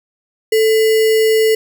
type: tone with sample-and-hold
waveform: sine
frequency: 440 Hz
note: A4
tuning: in tune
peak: -9 dBFS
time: 0.52-1.55 s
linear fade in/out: 5 ms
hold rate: 2450 Hz
effects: none